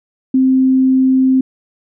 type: tone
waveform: sine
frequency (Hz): 261.5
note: C4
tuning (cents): -1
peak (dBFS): -8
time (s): 0.34-1.41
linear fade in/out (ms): 5
effects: none